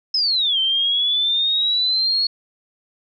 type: exponential two-way sweep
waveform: sine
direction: down then up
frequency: 5250 to 3098 to 4361 Hz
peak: -16 dBFS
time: 0.14-2.27 s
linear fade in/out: 5 ms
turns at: 0.59 s
effects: none